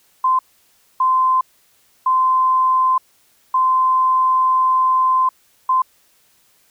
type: tone bursts at uneven times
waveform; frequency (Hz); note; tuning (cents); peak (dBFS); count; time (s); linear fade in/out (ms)
sine; 1035; C6; -19; -12; 5; 0.24-0.39 / 1-1.41 / 2.06-2.98 / 3.54-5.29 / 5.69-5.82; 5
effects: white hiss -57 dBFS RMS until 6.7 s